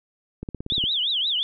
click train, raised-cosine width 3 ms, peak -19 dBFS, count 8, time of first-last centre 0.43-0.839 s, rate 17.1 Hz
sine tone with vibrato, 3366 Hz, G#7, 23 cents sharp, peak -21 dBFS, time 0.7-1.43 s, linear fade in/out 0 ms, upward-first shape triangle, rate 5.6 Hz, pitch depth 290 cents each way
effects none

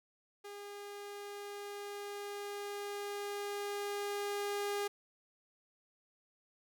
sawtooth tone with level ramp, 406.9 Hz, G#4, 35 cents flat, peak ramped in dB -42 to -30 dBFS, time 0.44-4.88 s, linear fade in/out 10 ms, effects none

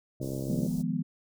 harmonic tone, 66.8 Hz, C2, 36 cents sharp, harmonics 2 / 3 / 4 / 5 / 6 / 7 / 8 / 9, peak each -35 / -41 / -39 / -39 / -44 / -45 / -45 / -44 dBFS, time 0.2-0.67 s, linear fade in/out 5 ms
pink band-stop noise, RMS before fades -45 dBFS, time 0.21-0.83 s, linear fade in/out 20 ms, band 650 to 5200 Hz, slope 24 dB/octave
sine chord, F half-diminished seventh, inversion third, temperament equal, 155.56 / 174.61 / 207.7 / 246.9 Hz, Eb3 / F3 / Ab3 / Cb4, 0 / 0 / 0 / 0 cents, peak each -34 / -32 / -34 / -32 dBFS, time 0.48-1.03 s, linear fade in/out 20 ms
effects none

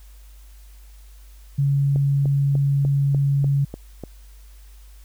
sine tone, 140 Hz, C#3, 18 cents sharp, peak -16 dBFS, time 1.58-3.65 s, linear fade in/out 10 ms
click train, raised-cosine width 2 ms, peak -18 dBFS, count 8, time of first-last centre 1.96-4.037 s, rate 3.37 Hz
effects added 50 Hz sine -42 dBFS peak until 5.04 s + white hiss -56 dBFS RMS until 5.04 s

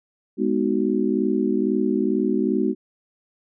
sine chord, G# minor seventh, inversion none, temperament just, 207.7 / 249.2 / 311.5 / 373.8 Hz, G#3 / B3 / D#4 / F#4, 0 / +16 / +2 / +18 cents, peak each -24 dBFS, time 0.37-2.75 s, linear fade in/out 50 ms, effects none

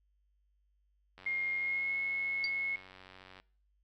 click train, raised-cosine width 0.3 ms, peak -36 dBFS, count 209, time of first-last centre 1.18-3.4 s, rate 93.7 Hz
sine tone with pitch glide, 2131 to 2181 Hz, C7 to C#7, +31 to -29 cents, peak -31 dBFS, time 1.26-2.76 s, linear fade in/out 5 ms, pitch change +40 cents, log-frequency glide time 1.54-1.95 s
sine tone with exponential decay, 4652 Hz, D8, 17 cents flat, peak -29 dBFS, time 2.44-2.52 s, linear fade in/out 1 ms, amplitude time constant 17 ms
effects noise-tail reverb RT60 0.5 s tail -22 dB re dry + added 50 Hz sine -70 dBFS peak until 3.83 s

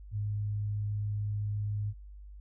sine tone, 103.83 Hz, G#2, in tune, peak -30 dBFS, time 0.11-1.94 s, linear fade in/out 50 ms, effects added 50 Hz sine -45 dBFS peak until 2.4 s

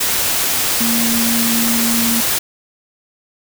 sine tone in noise, 231.4 Hz, A#3, 13 cents flat, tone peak -17 dBFS, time 0.8-2.21 s, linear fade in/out 10 ms, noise white, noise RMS -17 dBFS, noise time 0-2.39 s, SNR -3 dB, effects none

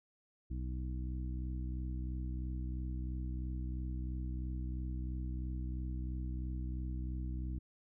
harmonic tone, 63 Hz, B1, 35 cents sharp, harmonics 1 / 2 / 3 / 4 / 5, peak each -37 / -45 / -49 / -52 / -50 dBFS, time 0.5-7.59 s, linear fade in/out 10 ms, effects none

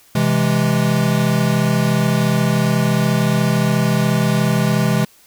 square chord, C augmented, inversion none, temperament equal, 130.81 / 164.81 / 207.7 Hz, C3 / E3 / G#3, 0 / 0 / 0 cents, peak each -19 dBFS, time 0.15-5.05 s, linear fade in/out 5 ms, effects white hiss -50 dBFS RMS until 5.26 s

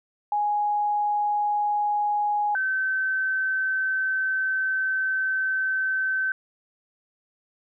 sine tone pair in turn, 830.6 / 1537.5 Hz, G#5 / G6, 0 / -34 cents, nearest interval major seventh, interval 1066 cents, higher second, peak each -21 / -22 dBFS, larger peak first, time 0.32-2.55 / 2.55-6.32 s, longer second, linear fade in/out 2 ms, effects none

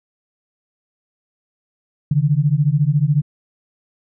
sine beating tone pair, 140 / 154 Hz, C#3 / D#3, +18 / -17 cents, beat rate 14 Hz, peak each -16 dBFS, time 2.11-3.22 s, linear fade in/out 5 ms, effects none

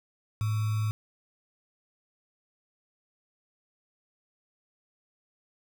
sine tone with sample-and-hold, 107.5 Hz, A2, 40 cents flat, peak -25 dBFS, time 0.41-0.91 s, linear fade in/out 0 ms, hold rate 1225 Hz, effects none

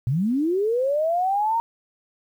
sine linear sweep, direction up, 113.3 to 935 Hz, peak -19 dBFS, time 0.07-1.6 s, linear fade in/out 0 ms, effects 9-bit

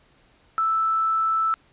sine tone with quantisation, 1318.5 Hz, E6, in tune, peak -19 dBFS, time 0.58-1.54 s, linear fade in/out 0 ms, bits 8, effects pink hiss -59 dBFS RMS until 1.72 s + resampled to 8000 Hz

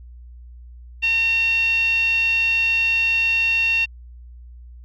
10% pulse tone with band-pass filter, 909 Hz, A#5, 44 cents flat, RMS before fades -19 dBFS, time 1.02-3.86 s, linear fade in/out 20 ms, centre 2700 Hz, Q 8.9, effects added 60 Hz sine -38 dBFS peak until 4.84 s

